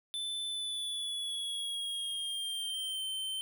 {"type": "tone with pitch glide", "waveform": "square", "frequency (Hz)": [3520, 3100], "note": ["A7", "G7"], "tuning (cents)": [0, -20], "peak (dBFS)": -35, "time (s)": [0.14, 3.41], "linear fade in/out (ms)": 0, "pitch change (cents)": -220, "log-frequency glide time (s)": [0.48, 3.04], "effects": []}